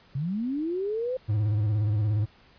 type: linear sweep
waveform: sine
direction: up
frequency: 127.1 to 523.3 Hz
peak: -26 dBFS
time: 0.15-1.17 s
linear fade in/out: 5 ms
type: tone with vibrato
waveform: triangle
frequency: 105.7 Hz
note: G#2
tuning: 31 cents sharp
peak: -20 dBFS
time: 1.28-2.26 s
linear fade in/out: 20 ms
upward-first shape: square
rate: 17 Hz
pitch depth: 56 cents each way
effects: pink hiss -57 dBFS RMS until 2.58 s + resampled to 11025 Hz